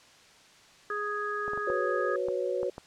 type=harmonic tone; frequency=415.3 Hz; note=G#4; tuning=in tune; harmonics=1 / 3 / 4; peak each=-35 / -33 / -35 dBFS; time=0.9-2.16 s; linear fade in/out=2 ms
type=clicks; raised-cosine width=1 ms; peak=-25 dBFS; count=7; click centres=1.48 / 1.534 / 1.576 / 1.701 / 2.285 / 2.631 / 2.781 s
type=chord; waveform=sine; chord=F# suspended fourth; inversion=none; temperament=equal with one note detuned; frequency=370 / 493.9 / 552.1 Hz; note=F#4 / B4 / C#5; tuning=0 / 0 / -7 cents; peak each=-32 dBFS; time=1.67-2.7 s; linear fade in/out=5 ms
effects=white hiss -56 dBFS RMS until 2.86 s + low-pass 6000 Hz 12 dB/octave